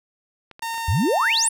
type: clicks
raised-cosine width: 0.3 ms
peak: -26 dBFS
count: 5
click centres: 0.513 / 0.594 / 0.627 / 0.743 / 0.781 s
type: tone with pitch glide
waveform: sawtooth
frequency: 915 to 907.1 Hz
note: A#5 to A#5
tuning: -32 to -47 cents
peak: -22 dBFS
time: 0.62-1.48 s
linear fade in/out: 5 ms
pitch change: -15 cents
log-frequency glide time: 0.81-1.07 s
type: exponential sweep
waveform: sine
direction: up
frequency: 73.42 to 10420 Hz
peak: -17 dBFS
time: 0.88-1.49 s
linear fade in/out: 5 ms
effects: none